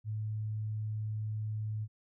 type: tone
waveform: sine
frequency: 107.7 Hz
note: A2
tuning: 37 cents flat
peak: -33 dBFS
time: 0.04-1.88 s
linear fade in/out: 50 ms
effects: none